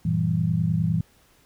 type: tone cluster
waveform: sine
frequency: 94.9 / 114.9 / 164.2 / 194.3 Hz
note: F#2 / A#2 / E3 / G3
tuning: +44 / -25 / -6 / -15 cents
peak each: -30 / -26 / -22 / -30 dBFS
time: 0.05-1.01 s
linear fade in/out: 5 ms
effects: pink hiss -59 dBFS RMS until 1.45 s